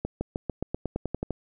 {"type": "accelerating click train", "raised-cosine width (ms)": 2, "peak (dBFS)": -15, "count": 12, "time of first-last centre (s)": [0.05, 1.307], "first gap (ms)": 160, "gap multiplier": 0.93, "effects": []}